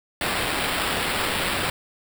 blue noise with sample-and-hold, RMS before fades -25 dBFS, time 0.21-1.7 s, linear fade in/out 2 ms, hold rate 6300 Hz, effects none

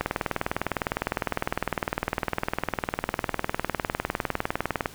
click train, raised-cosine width 0.5 ms, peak -9 dBFS, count 97, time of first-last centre 0.01-4.858 s, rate 19.8 Hz, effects pink hiss -46 dBFS RMS until 4.94 s

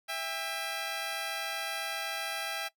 10% pulse tone pair together, 659.3 / 800.7 Hz, E5 / G5, 0 / +37 cents, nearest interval minor third, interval 337 cents, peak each -28 dBFS, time 0.08-2.69 s, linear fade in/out 20 ms, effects noise-tail reverb RT60 0.1 s tail -19 dB re dry

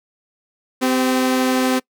sawtooth tone pair together, 257.2 / 392 Hz, C4 / G4, -30 / 0 cents, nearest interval perfect fifth, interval 730 cents, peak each -12 / -21 dBFS, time 0.81-1.8 s, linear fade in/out 20 ms, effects noise-tail reverb RT60 0.1 s tail -24 dB re dry

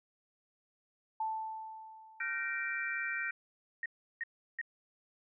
sine tone with exponential decay, 880 Hz, A5, in tune, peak -31 dBFS, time 1.2-2.81 s, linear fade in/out 5 ms, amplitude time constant 350 ms
sine chord, G minor seventh, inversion third, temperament equal with one note detuned, 1396.9 / 1541 / 1864.7 / 2349 Hz, F6 / G6 / Bb6 / D7, 0 / -30 / 0 / 0 cents, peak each -42 / -38 / -39 / -39 dBFS, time 2.2-3.31 s, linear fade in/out 5 ms
sine tone bursts, 1863 Hz, A#6, 2 cents flat, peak -34 dBFS, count 3, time 3.83-4.614 s, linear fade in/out 2 ms, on 28 ms, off 350 ms
effects none

